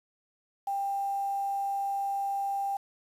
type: tone with quantisation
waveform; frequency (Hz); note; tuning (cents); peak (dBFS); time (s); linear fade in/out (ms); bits
sine; 793; G5; +20; -28; 0.67-2.77; 5; 8
effects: resampled to 32000 Hz